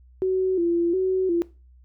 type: tone with vibrato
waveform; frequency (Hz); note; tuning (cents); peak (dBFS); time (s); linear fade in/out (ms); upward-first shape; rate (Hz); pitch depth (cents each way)
sine; 357.9; F4; +42; -19; 0.22-1.42; 0; square; 1.4; 81
effects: noise-tail reverb RT60 0.3 s tail -19 dB re dry + added 62 Hz sine -49 dBFS peak until 1.84 s